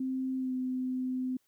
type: tone with pitch glide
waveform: sine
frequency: 261.1 to 256 Hz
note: C4 to C4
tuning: -3 to -38 cents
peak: -30 dBFS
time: 0-1.37 s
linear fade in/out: 5 ms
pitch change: -35 cents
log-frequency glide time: 0.37-0.53 s
effects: white hiss -74 dBFS RMS until 1.47 s